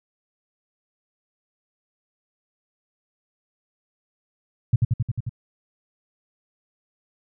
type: tone with echo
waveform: sine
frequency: 117.7 Hz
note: A#2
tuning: 17 cents sharp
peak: -12 dBFS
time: 4.73-4.76 s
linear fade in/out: 5 ms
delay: 89 ms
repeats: 6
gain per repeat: -2 dB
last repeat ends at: 5.294 s
effects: none